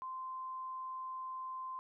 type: tone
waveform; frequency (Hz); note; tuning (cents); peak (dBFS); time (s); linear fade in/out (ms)
sine; 1039; C6; -12; -40; 0.02-1.79; 0
effects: none